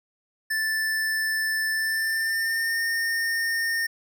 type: tone with pitch glide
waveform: square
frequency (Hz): 1760 to 1826.3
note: A6 to A#6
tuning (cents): 0 to -36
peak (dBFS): -24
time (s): 0.5-3.87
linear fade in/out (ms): 10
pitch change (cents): +64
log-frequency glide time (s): 1.71-2.81
effects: none